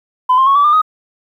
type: tone with pitch steps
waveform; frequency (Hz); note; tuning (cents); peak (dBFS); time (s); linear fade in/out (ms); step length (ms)
sine; 1012 / 1056.2 / 1102.3 / 1150.5 / 1200.7 / 1253.1; B5 / C6 / C#6 / D6 / D6 / D#6; +42 / +16 / -10 / -36 / +38 / +12; -6; 0.29-0.818; 10; 88
effects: tanh soft clip ceiling -4 dBFS + 8-bit